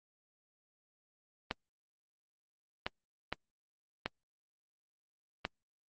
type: clicks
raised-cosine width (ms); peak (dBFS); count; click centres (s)
0.3; -17; 5; 1.511 / 2.865 / 3.326 / 4.06 / 5.451
effects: Opus 24 kbps